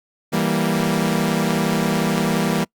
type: chord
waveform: sawtooth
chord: E diminished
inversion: none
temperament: equal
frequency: 164.81 / 196 / 233.1 Hz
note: E3 / G3 / Bb3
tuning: 0 / 0 / 0 cents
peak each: -18 dBFS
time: 0.32-2.65 s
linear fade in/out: 20 ms
effects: noise-tail reverb RT60 0.1 s tail -26 dB re dry + Opus 48 kbps